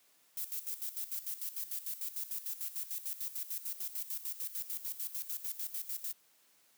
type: noise with tremolo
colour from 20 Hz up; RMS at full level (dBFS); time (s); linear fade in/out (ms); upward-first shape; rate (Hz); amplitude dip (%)
violet; -38; 0.37-6.13; 2; square; 6.7; 75
effects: white hiss -68 dBFS RMS until 6.77 s + high-pass 150 Hz 12 dB/octave